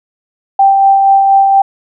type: tone with tremolo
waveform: sine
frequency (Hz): 784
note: G5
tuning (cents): 0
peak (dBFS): -3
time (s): 0.59-1.62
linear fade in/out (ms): 5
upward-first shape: sine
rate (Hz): 4.2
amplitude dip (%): 30
effects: none